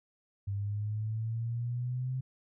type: exponential sweep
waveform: sine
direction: up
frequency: 99 to 130.81 Hz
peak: -31 dBFS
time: 0.47-2.21 s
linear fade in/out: 10 ms
effects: none